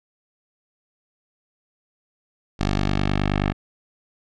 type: tone with low-pass filter sweep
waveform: 10% pulse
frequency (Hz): 49.53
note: G1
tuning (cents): +19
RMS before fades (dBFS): -22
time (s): 2.59-3.53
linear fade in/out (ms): 20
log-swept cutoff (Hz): 5200 to 2600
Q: 1.3
effects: none